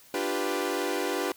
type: chord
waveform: sawtooth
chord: G dominant seventh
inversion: second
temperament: equal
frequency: 293.7 / 349.2 / 392 / 493.9 Hz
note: D4 / F4 / G4 / B4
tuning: 0 / 0 / 0 / 0 cents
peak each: -30 / -29 / -28 / -29 dBFS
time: 0.14-1.32 s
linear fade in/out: 2 ms
effects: white hiss -55 dBFS RMS until 1.36 s